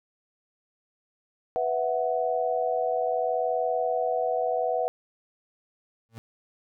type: chord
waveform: sine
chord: B suspended fourth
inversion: none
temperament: equal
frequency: 493.9 / 659.3 / 740 Hz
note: B4 / E5 / F#5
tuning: 0 / 0 / 0 cents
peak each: -28 dBFS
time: 1.56-4.88 s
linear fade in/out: 0 ms
type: tone with exponential growth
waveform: 35% pulse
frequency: 113.6 Hz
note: A#2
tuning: 44 cents flat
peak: -34 dBFS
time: 6.09-6.18 s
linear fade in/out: 0 ms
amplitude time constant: 19 ms
effects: none